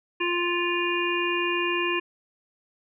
harmonic tone, 349.2 Hz, F4, in tune, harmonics 1 / 3 / 5 / 7 / 8, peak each -27 / -30 / -32 / -29 / -31 dBFS, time 0.2-2 s, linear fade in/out 10 ms, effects none

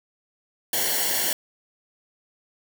white noise with comb filter, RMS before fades -24 dBFS, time 0.73-1.33 s, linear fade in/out 2 ms, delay 0.8 ms, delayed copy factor -0.8, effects none

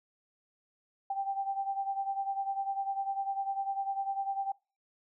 sine beating tone pair, 784 / 794 Hz, G5 / G5, 0 / +22 cents, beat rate 10 Hz, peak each -32 / -37 dBFS, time 1.1-4.52 s, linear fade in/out 5 ms, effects noise-tail reverb RT60 0.3 s tail -23 dB re dry

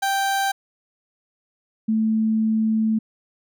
30% pulse / sine tone pair in turn, 784 / 220 Hz, G5 / A3, 0 / 0 cents, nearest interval octave + minor seventh, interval 2200 cents, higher first, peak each -17 dBFS, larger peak neither, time 0.02-0.52 / 1.88-2.99 s, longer second, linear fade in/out 10 ms, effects none

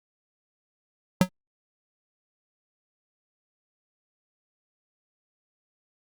square tone with exponential decay, 183.7 Hz, F#3, 12 cents flat, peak -12 dBFS, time 1.21-1.29 s, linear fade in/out 2 ms, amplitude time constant 16 ms, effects Opus 48 kbps

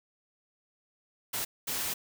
white noise bursts at uneven times, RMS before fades -33 dBFS, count 2, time 1.33-1.45 / 1.67-1.94 s, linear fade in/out 10 ms, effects none

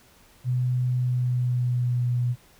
sine tone with pitch glide, 125.4 to 122.47 Hz, B2 to B2, +27 to -14 cents, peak -21 dBFS, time 0.44-2.36 s, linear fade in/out 50 ms, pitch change -41 cents, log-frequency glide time 0.94-2.07 s, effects pink hiss -56 dBFS RMS until 2.59 s

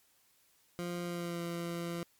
20% pulse tone with pitch glide, 174.61 to 170.82 Hz, F3 to F3, 0 to -38 cents, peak -31 dBFS, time 0.79-2.03 s, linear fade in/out 0 ms, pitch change -38 cents, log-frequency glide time 1.03-1.41 s, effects white hiss -69 dBFS RMS until 2.19 s + MP3 96 kbps

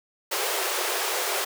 pink high-pass noise, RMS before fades -27 dBFS, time 0.31-1.45 s, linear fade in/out 10 ms, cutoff 360 Hz, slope 96 dB/octave, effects none

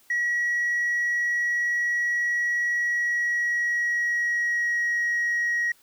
sine tone with pitch glide, 1919 to 1897 Hz, A#6 to A#6, +50 to +30 cents, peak -20 dBFS, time 0.1-5.72 s, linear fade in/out 5 ms, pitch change -20 cents, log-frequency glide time 2.72-4.98 s, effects tanh soft clip ceiling -20 dBFS + white hiss -59 dBFS RMS until 5.82 s

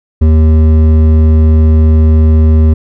sine tone with hard clipping, 78.6 Hz, D#2, 18 cents sharp, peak -5 dBFS, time 0.21-2.74 s, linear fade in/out 10 ms, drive 10 dB, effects none

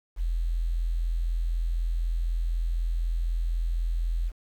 sine tone with quantisation, 42 Hz, E1, 33 cents sharp, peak -24 dBFS, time 0.16-4.32 s, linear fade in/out 50 ms, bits 9, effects none

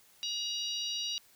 harmonic tone with a mistuned harmonic, 954 Hz, A#5, 40 cents sharp, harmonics 3 / 4 / 5 / 6, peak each -37 / -37 / -40 / -42 dBFS, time 0.23-1.18 s, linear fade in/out 0 ms, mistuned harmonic 5, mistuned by -28 cents, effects white hiss -62 dBFS RMS until 1.35 s

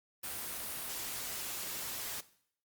white noise, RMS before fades -40 dBFS, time 0.23-2.21 s, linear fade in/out 10 ms, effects noise-tail reverb RT60 0.6 s tail -17 dB re dry + Opus 32 kbps

